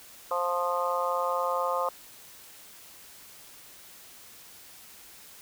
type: harmonic tone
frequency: 175.8 Hz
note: F3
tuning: 12 cents sharp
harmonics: 3 / 4 / 5 / 6 / 7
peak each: -30 / -35 / -34 / -31 / -32 dBFS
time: 0.31-1.89 s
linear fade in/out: 2 ms
effects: white hiss -50 dBFS RMS until 5.41 s